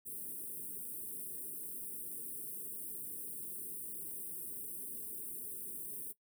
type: band-stop noise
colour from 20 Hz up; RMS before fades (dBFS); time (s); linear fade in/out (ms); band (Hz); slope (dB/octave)
white; -44; 0.05-6.13; 20; 460 to 8500; 96
effects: noise-tail reverb RT60 0.1 s tail -18 dB re dry + high-pass 150 Hz 12 dB/octave